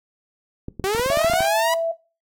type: clicks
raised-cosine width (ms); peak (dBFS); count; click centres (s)
3; -17; 12; 0.684 / 0.797 / 0.841 / 0.949 / 0.996 / 1.061 / 1.101 / 1.173 / 1.246 / 1.299 / 1.336 / 1.406
type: linear sweep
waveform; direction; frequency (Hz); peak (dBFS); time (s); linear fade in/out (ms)
sawtooth; up; 370 to 987.8; -16; 0.84-1.74; 2
type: tone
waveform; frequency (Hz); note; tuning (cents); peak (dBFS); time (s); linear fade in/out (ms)
sine; 662; E5; +7; -18; 1.1-1.92; 10
effects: noise-tail reverb RT60 0.3 s tail -18 dB re dry + AAC 64 kbps